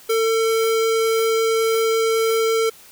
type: tone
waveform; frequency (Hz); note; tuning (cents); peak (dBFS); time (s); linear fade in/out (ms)
square; 449.1; A4; +35; -17; 0.09-2.7; 10
effects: white hiss -46 dBFS RMS until 2.91 s